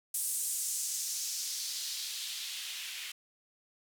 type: noise with band-pass filter sweep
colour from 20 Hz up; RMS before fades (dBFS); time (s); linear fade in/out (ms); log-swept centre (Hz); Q
blue; -37; 0.14-3.12; 5; 9500 to 2500; 1.8
effects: none